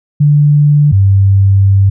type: tone pair in turn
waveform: sine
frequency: 146.83 / 97.92 Hz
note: D3 / G2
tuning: 0 / -1 cents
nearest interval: perfect fifth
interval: 701 cents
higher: first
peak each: -4 dBFS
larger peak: neither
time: 0.2-0.92 / 0.92-1.9 s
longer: second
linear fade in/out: 10 ms
effects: none